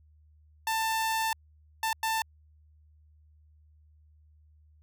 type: tone bursts at uneven times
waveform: sawtooth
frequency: 890 Hz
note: A5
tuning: 20 cents sharp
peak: -23 dBFS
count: 3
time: 0.67-1.33 / 1.83-1.93 / 2.03-2.22 s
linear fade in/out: 2 ms
effects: added 76 Hz sine -57 dBFS peak until 4.82 s